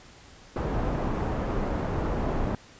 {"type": "low-pass noise", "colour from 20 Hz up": "pink", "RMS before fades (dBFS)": -28, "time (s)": [0.56, 2.55], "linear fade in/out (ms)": 2, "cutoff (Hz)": 950, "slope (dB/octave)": 12, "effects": ["pink hiss -51 dBFS RMS until 2.79 s", "resampled to 16000 Hz"]}